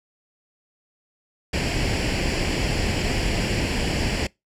pink noise with comb filter, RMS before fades -23 dBFS, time 1.53-4.27 s, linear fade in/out 5 ms, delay 0.4 ms, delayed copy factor +0.65, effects noise-tail reverb RT60 0.2 s tail -24 dB re dry + low-pass 6000 Hz 12 dB/octave

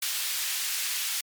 pink high-pass noise, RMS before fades -30 dBFS, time 0.02-1.21 s, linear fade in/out 5 ms, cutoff 2600 Hz, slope 12 dB/octave, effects MP3 96 kbps

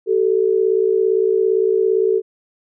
sine tone pair together, 382.4 / 440 Hz, G4 / A4, -43 / 0 cents, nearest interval major second, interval 243 cents, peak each -16 dBFS, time 0.06-2.22 s, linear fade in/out 50 ms, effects none

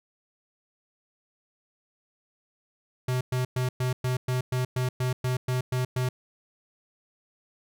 square tone bursts, 127 Hz, B2, 49 cents sharp, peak -25 dBFS, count 13, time 3.08-6.09 s, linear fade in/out 5 ms, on 130 ms, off 110 ms, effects none

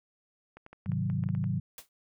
clicks, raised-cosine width 0.5 ms, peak -33 dBFS, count 10, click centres 0.57 / 0.664 / 0.73 / 0.86 / 0.919 / 1.1 / 1.238 / 1.289 / 1.35 / 1.441 s
sine chord, Ab dominant seventh, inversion none, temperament equal, 103.83 / 130.81 / 155.56 / 185 Hz, Ab2 / C3 / Eb3 / Gb3, 0 / 0 / 0 / 0 cents, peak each -33 dBFS, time 0.86-1.6 s, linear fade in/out 10 ms
white noise with exponential decay, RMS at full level -40 dBFS, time 1.78-1.89 s, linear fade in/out 2 ms, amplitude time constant 22 ms
effects none

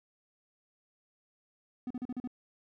triangle tone bursts, 248.9 Hz, B3, 14 cents sharp, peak -32 dBFS, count 6, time 1.87-2.275 s, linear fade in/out 2 ms, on 35 ms, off 39 ms, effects none

